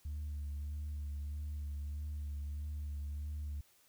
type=tone with vibrato; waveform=sine; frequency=73.42 Hz; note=D2; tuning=in tune; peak=-36 dBFS; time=0.05-3.61 s; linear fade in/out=5 ms; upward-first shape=sine; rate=1.6 Hz; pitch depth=30 cents each way; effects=tanh soft clip ceiling -36 dBFS + white hiss -68 dBFS RMS until 3.88 s